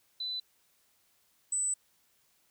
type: tone pair in turn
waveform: sine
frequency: 4000 / 8000 Hz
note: B7 / B8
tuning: +21 / +21 cents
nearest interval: octave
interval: 1200 cents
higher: second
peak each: -33 / -28 dBFS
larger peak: second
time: 0.2-0.4 / 1.52-1.74 s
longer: second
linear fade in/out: 5 ms
effects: white hiss -70 dBFS RMS until 2.5 s